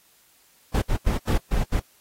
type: noise bursts at uneven times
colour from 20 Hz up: brown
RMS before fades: -21 dBFS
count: 6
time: 0.74-0.82 / 0.89-0.97 / 1.06-1.18 / 1.27-1.38 / 1.51-1.64 / 1.72-1.8 s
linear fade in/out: 10 ms
effects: white hiss -59 dBFS RMS until 2 s + AAC 48 kbps